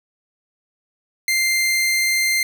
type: tone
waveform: sawtooth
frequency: 2093 Hz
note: C7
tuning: in tune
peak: -13 dBFS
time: 1.28-2.43 s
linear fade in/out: 2 ms
effects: none

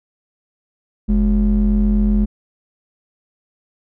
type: ring-modulated tone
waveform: triangle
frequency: 81 Hz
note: E2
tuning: 30 cents flat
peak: -7 dBFS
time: 1.08-2.26 s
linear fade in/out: 20 ms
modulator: 128 Hz
effects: none

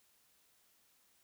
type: silence
effects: white hiss -71 dBFS RMS until 1.23 s

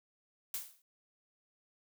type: noise with exponential decay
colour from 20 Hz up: blue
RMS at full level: -35 dBFS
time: 0.54-0.82 s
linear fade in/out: 2 ms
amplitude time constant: 60 ms
effects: none

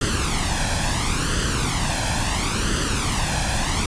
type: noise with flanger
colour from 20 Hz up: pink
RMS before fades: -22 dBFS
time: 0.01-3.86 s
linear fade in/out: 5 ms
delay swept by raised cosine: 0.64 to 1.23 ms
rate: 0.73 Hz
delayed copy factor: +0.65
effects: resampled to 22050 Hz

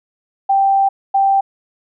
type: tone bursts at uneven times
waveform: sine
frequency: 784 Hz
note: G5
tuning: in tune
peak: -10 dBFS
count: 2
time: 0.49-0.89 / 1.14-1.41 s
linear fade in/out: 10 ms
effects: none

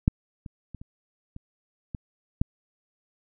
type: clicks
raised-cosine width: 5 ms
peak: -6 / -25 / -26 / -29 / -27 / -20 / -9 dBFS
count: 7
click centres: 0.079 / 0.462 / 0.747 / 0.815 / 1.364 / 1.948 / 2.415 s
effects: none

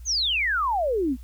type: exponential sweep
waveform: sine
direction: down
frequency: 6690 to 233.1 Hz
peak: -21 dBFS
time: 0.05-1.17 s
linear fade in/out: 50 ms
effects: added 60 Hz sine -38 dBFS peak until 1.23 s + white hiss -60 dBFS RMS until 1.23 s

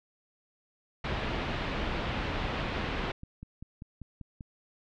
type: low-pass noise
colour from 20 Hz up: pink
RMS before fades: -33 dBFS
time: 1.04-3.12 s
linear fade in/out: 5 ms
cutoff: 3500 Hz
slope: 24 dB/octave
type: click train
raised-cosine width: 5 ms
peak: -30 dBFS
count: 13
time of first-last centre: 2.06-4.408 s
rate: 5.11 Hz
effects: none

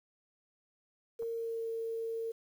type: tone with pitch glide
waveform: sine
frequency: 460 to 454.2 Hz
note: A#4 to A#4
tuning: -23 to -45 cents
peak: -34 dBFS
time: 1.19-2.32 s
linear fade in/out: 10 ms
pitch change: -22 cents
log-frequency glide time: 1.32-1.68 s
type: clicks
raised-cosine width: 1 ms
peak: -40 dBFS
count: 2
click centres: 1.223 / 1.231 s
effects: 10-bit

